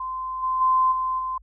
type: tone with level steps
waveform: sine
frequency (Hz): 1035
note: C6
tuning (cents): -19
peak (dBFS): -27 / -21 / -16 / -22 / -25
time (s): 0-1.38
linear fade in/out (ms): 5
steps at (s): 0.42 / 0.6 / 0.91 / 1.18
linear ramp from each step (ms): 20
effects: added 50 Hz sine -49 dBFS peak until 1.42 s